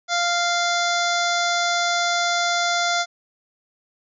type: harmonic tone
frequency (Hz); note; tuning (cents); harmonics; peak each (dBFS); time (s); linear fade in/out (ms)
696; F5; -6; 1 / 2 / 3 / 5 / 6 / 7 / 8 / 9 / 10; -23 / -24 / -28 / -28 / -32 / -31 / -33 / -34 / -33; 0.08-3.06; 50
effects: none